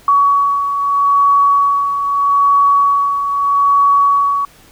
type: beating tone pair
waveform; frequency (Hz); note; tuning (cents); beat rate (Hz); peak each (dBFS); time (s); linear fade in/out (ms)
sine; 1127 / 1127.79; C#6 / C#6; +28 / +30; 0.79; -10 / -18; 0.08-4.45; 2
effects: pink hiss -45 dBFS RMS until 4.71 s